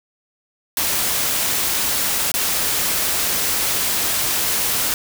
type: noise with dropouts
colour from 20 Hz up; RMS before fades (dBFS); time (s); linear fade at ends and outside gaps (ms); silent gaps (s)
white; -20; 0.77-4.94; 1; 2.317-2.34
effects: none